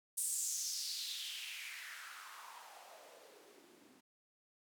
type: noise with band-pass filter sweep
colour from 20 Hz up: blue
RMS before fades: -45 dBFS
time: 0.17-4.01 s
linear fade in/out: 10 ms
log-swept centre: 9300 to 230 Hz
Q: 3.6
effects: none